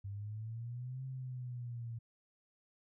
sine exponential two-way sweep, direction up then down, 98 to 132.5 to 114.7 Hz, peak -40 dBFS, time 0.04-1.99 s, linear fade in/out 10 ms, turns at 1.04 s, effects none

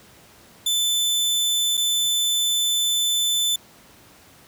sawtooth tone with dropouts, 3520 Hz, A7, in tune, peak -16 dBFS, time 0.66-3.56 s, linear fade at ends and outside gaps 5 ms, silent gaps 1.771-1.775 s, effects pink hiss -50 dBFS RMS until 4.47 s + high-pass 80 Hz 12 dB/octave

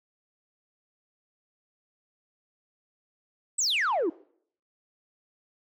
sine exponential sweep, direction down, 8470 to 293.7 Hz, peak -21 dBFS, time 3.58-4.1 s, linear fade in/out 10 ms, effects noise-tail reverb RT60 0.6 s tail -23 dB re dry + tanh soft clip ceiling -22 dBFS

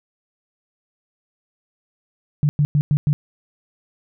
sine tone bursts, 146.83 Hz, D3, in tune, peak -13 dBFS, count 5, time 2.43-3.13 s, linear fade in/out 0 ms, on 60 ms, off 100 ms, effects none

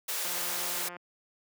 white high-pass noise, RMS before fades -33 dBFS, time 0.08-0.89 s, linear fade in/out 10 ms, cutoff 360 Hz, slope 48 dB/octave
click train, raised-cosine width 0.5 ms, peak -28 dBFS, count 127, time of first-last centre 0.25-0.966 s, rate 176 Hz
effects high-pass 200 Hz 12 dB/octave

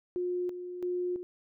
sine tone with tremolo, 358 Hz, F4, 43 cents sharp, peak -29 dBFS, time 0.16-1.23 s, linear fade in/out 0 ms, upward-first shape square, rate 1.5 Hz, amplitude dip 60%, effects none

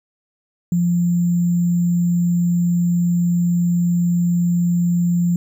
sine tone with sample-and-hold, 173.7 Hz, F3, 9 cents flat, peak -14 dBFS, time 0.72-5.36 s, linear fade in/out 2 ms, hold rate 7350 Hz, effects none

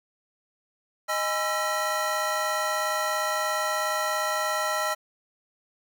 square tone cluster, 620 / 825 / 1014 / 1339 / 1917 Hz, D#5 / G#5 / B5 / E6 / A#6, -6 / -12 / +45 / +27 / +48 cents, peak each -31 / -34 / -36 / -30 / -33 dBFS, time 1.08-4.95 s, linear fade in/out 20 ms, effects none

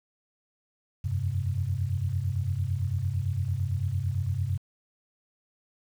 sine chord, F suspended second, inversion none, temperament equal with one note detuned, 87.31 / 96.2 / 130.81 Hz, F2 / G2 / C3, 0 / -32 / 0 cents, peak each -33 / -28 / -31 dBFS, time 1.04-4.58 s, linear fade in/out 10 ms, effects 9-bit

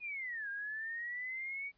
sine linear two-way sweep, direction down then up, 2489 to 1600 to 2265 Hz, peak -38 dBFS, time 0-1.72 s, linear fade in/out 50 ms, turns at 0.49 s, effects pink hiss -75 dBFS RMS until 1.77 s + resampled to 11025 Hz

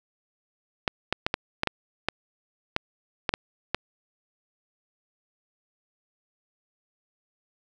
clicks, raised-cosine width 0.3 ms, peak -7 dBFS, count 11, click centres 0.878 / 1.126 / 1.265 / 1.341 / 1.634 / 1.673 / 2.086 / 2.764 / 3.292 / 3.339 / 3.746 s, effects none

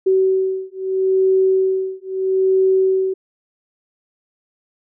sine beating tone pair, 379.1 / 379.87 Hz, F#4 / F#4, +42 / +46 cents, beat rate 0.77 Hz, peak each -17 dBFS, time 0.06-3.14 s, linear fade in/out 10 ms, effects none

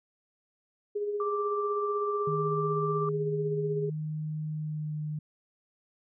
sine tone with tremolo, 412.8 Hz, G#4, 10 cents flat, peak -27 dBFS, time 0.95-3.9 s, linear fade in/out 10 ms, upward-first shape sine, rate 16 Hz, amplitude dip 40%
sine tone, 1174.7 Hz, D6, in tune, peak -31 dBFS, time 1.2-3.09 s, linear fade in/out 2 ms
sine tone with pitch glide, 154.1 to 151.89 Hz, D#3 to D#3, -16 to -41 cents, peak -31 dBFS, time 2.27-5.19 s, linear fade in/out 5 ms, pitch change -25 cents, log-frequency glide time 4.53-4.97 s
effects none

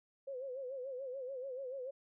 sine tone with vibrato, 523.3 Hz, C5, in tune, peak -40 dBFS, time 0.27-1.91 s, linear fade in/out 10 ms, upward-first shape sine, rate 6.9 Hz, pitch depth 100 cents each way, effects none

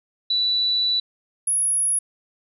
sine tone pair in turn, 3957 / 10467 Hz, B7 / E9, +3 / -13 cents, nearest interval octave + perfect fourth, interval 1684 cents, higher second, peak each -18 dBFS, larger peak neither, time 0.3-1 / 1.47-1.99 s, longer first, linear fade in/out 5 ms, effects none

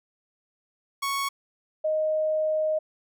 sawtooth / sine tone pair in turn, 1108.7 / 622.2 Hz, C#6 / D#5, 0 / 0 cents, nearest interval minor seventh, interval 1000 cents, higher first, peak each -22 dBFS, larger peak neither, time 1.02-1.29 / 1.84-2.79 s, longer second, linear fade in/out 10 ms, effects none

